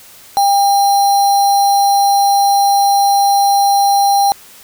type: tone with sample-and-hold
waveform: sine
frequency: 800 Hz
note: G5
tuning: 35 cents sharp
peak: -8 dBFS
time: 0.37-4.32 s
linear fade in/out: 0 ms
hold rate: 4900 Hz
effects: white hiss -40 dBFS RMS until 4.63 s